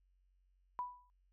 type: tone with exponential decay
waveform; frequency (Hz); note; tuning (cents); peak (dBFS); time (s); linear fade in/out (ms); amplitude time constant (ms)
sine; 987.8; B5; 0; -34; 0.79-1.1; 0; 67
effects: added 46 Hz sine -70 dBFS peak until 1.32 s